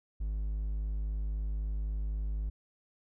triangle tone, 51.91 Hz, G#1, in tune, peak -29 dBFS, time 0.2-2.5 s, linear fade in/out 10 ms, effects none

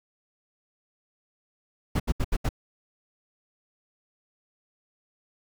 brown noise bursts, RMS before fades -23 dBFS, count 5, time 1.95-2.491 s, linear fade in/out 10 ms, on 49 ms, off 74 ms, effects none

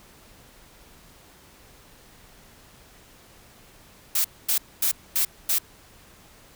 blue noise bursts, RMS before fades -22 dBFS, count 5, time 4.15-5.585 s, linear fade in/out 5 ms, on 95 ms, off 240 ms, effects pink hiss -52 dBFS RMS until 6.55 s

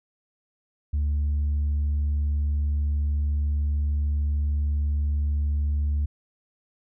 sine tone, 73.2 Hz, D2, 5 cents flat, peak -19 dBFS, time 0.93-6.06 s, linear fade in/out 10 ms, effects tanh soft clip ceiling -20 dBFS

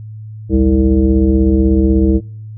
sine tone with frequency modulation, 198.6 Hz, G3, 23 cents sharp, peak -8 dBFS, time 0.49-2.21 s, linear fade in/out 50 ms, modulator 127 Hz, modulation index 1.6, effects noise-tail reverb RT60 0.6 s tail -25 dB re dry + added 108 Hz sine -27 dBFS peak until 2.57 s

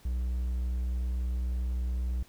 triangle tone, 61.74 Hz, B1, in tune, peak -26 dBFS, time 0.05-2.23 s, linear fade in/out 5 ms, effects pink hiss -59 dBFS RMS until 2.28 s

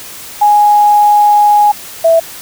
sine tone pair in turn, 830.6 / 659.2 Hz, G#5 / E5, 0 / 0 cents, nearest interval major third, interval 400 cents, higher first, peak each -4 dBFS, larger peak neither, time 0.41-1.72 / 2.04-2.2 s, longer first, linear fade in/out 10 ms, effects white hiss -29 dBFS RMS until 2.41 s

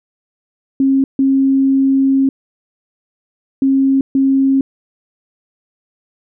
sine tone bursts at uneven times, 270 Hz, C#4, 45 cents flat, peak -9 dBFS, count 4, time 0.8-1.04 / 1.19-2.29 / 3.62-4.01 / 4.15-4.61 s, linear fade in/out 2 ms, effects none

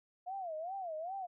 sine tone with vibrato, 698.5 Hz, F5, in tune, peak -38 dBFS, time 0.26-1.27 s, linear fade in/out 20 ms, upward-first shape sine, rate 2.5 Hz, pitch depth 210 cents each way, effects none

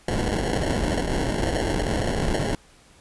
pink noise with sample-and-hold, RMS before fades -24 dBFS, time 0.08-2.55 s, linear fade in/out 2 ms, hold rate 1225 Hz, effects pink hiss -54 dBFS RMS until 3 s + resampled to 24000 Hz

